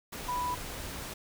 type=tone in noise; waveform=sine; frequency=987.8 Hz; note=B5; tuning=in tune; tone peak=-30 dBFS; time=0.28-0.55 s; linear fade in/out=10 ms; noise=pink; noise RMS=-40 dBFS; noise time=0.12-1.14 s; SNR=+7 dB; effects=none